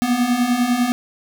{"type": "beating tone pair", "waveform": "square", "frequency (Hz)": [237.5, 247.5], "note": ["A#3", "B3"], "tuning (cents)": [33, 4], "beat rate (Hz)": 10, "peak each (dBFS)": [-22, -18], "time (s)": [0.02, 0.92], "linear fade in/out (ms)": 0, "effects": []}